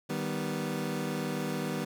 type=chord; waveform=25% pulse; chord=Eb augmented; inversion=none; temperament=equal; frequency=155.56 / 196 / 246.9 Hz; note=Eb3 / G3 / B3; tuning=0 / 0 / 0 cents; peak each=-32 dBFS; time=0.09-1.85 s; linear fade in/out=10 ms; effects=none